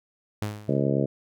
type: tone with exponential decay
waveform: sawtooth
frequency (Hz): 105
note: G#2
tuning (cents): +19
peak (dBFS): -21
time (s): 0.42-0.88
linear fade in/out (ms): 0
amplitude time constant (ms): 100
type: harmonic tone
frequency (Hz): 69.3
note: C#2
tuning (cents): 0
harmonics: 2 / 3 / 4 / 5 / 6 / 7 / 8 / 9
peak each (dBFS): -26 / -28 / -29 / -30 / -31 / -31 / -32 / -33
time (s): 0.68-1.06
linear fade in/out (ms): 10
effects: none